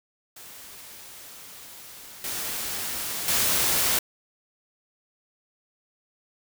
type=noise with level steps; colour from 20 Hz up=white; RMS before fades=-44 / -31 / -23 dBFS; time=0.36-3.99 s; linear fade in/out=5 ms; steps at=2.24 / 3.28 s; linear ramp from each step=2 ms; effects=none